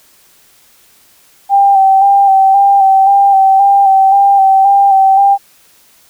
sine tone with vibrato, 784 Hz, G5, in tune, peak -4 dBFS, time 1.49-5.38 s, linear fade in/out 50 ms, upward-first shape square, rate 1.9 Hz, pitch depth 25 cents each way, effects white hiss -47 dBFS RMS until 6.09 s

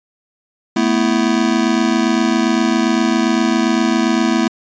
square chord, A suspended second, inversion none, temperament just, 220 / 247.5 / 330 Hz, A3 / B3 / E4, 0 / +4 / +2 cents, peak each -18 dBFS, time 0.76-4.48 s, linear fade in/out 5 ms, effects resampled to 16000 Hz

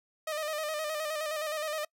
sawtooth tone with vibrato, 615 Hz, D#5, 20 cents flat, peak -28 dBFS, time 0.27-1.85 s, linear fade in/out 5 ms, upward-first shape square, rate 9.6 Hz, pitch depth 46 cents each way, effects noise-tail reverb RT60 0.1 s tail -26 dB re dry

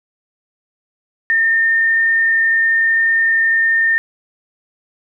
sine tone with frequency modulation, 1816 Hz, A#6, 46 cents flat, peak -11 dBFS, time 1.3-3.98 s, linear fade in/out 0 ms, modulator 31 Hz, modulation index 0.41, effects none

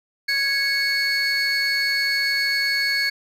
triangle tone cluster, 1661 / 2211 / 4426 Hz, G#6 / C#7 / C#8, 0 / -5 / -3 cents, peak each -21 dBFS, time 0.28-3.1 s, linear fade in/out 10 ms, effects tanh soft clip ceiling -13 dBFS

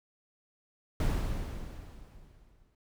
brown noise with exponential decay, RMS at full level -26 dBFS, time 1-2.75 s, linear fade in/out 2 ms, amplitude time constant 380 ms, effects none

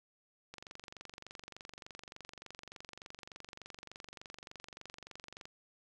click train, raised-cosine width 0.2 ms, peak -30 dBFS, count 116, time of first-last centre 0.54-5.455 s, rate 23.4 Hz, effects none

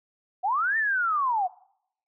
sine linear two-way sweep, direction up then down, 698.5 to 1826 to 698.5 Hz, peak -22 dBFS, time 0.43-1.48 s, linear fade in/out 20 ms, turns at 0.77 s, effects noise-tail reverb RT60 0.7 s tail -22 dB re dry

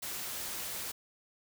white noise, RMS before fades -39 dBFS, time 0.02-0.92 s, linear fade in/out 10 ms, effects none

